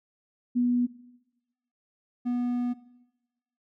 sine / triangle tone pair in turn, 244.3 / 244.3 Hz, B3 / B3, -19 / -19 cents, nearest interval unison, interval 0 cents, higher neither, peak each -21 / -23 dBFS, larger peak first, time 0.55-0.87 / 2.25-2.74 s, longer second, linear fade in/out 20 ms, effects noise-tail reverb RT60 1.0 s tail -18 dB re dry

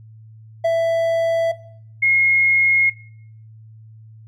triangle / sine tone pair in turn, 663 / 2154 Hz, E5 / C7, +10 / +50 cents, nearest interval octave + minor sixth, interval 2040 cents, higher second, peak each -12 / -13 dBFS, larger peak first, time 0.64-1.52 / 2.02-2.9 s, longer neither, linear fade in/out 10 ms, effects noise-tail reverb RT60 0.6 s tail -18 dB re dry + added 110 Hz sine -40 dBFS peak until 4.27 s

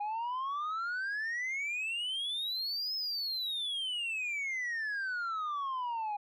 sine exponential two-way sweep, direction up then down, 814 to 5200 to 814 Hz, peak -30 dBFS, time 0-6.17 s, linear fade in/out 10 ms, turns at 2.95 s, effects tanh soft clip ceiling -32 dBFS

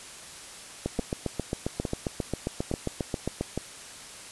two click trains, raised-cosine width 2 ms, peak -15 / -14 dBFS, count 4 / 20, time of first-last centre 0.99-3.576 / 0.86-3.41 s, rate 1.16 / 7.45 Hz, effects white hiss -44 dBFS RMS until 4.31 s + resampled to 24000 Hz

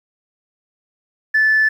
sine tone, 1746 Hz, A6, 14 cents flat, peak -10 dBFS, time 1.34-1.69 s, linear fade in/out 10 ms, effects tanh soft clip ceiling -8 dBFS + 8-bit

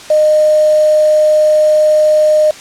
sine tone with quantisation, 613 Hz, D#5, 26 cents flat, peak -6 dBFS, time 0.1-2.51 s, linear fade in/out 5 ms, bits 4, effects white hiss -32 dBFS RMS until 2.6 s + low-pass 7000 Hz 12 dB/octave

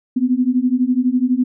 sine beating tone pair, 245.1 / 257.1 Hz, B3 / C4, -13 / -30 cents, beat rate 12 Hz, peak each -17 / -16 dBFS, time 0.16-1.44 s, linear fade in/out 10 ms, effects none

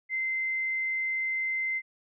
sine tone, 2074 Hz, C7, 16 cents flat, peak -27 dBFS, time 0.09-1.82 s, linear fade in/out 50 ms, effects none

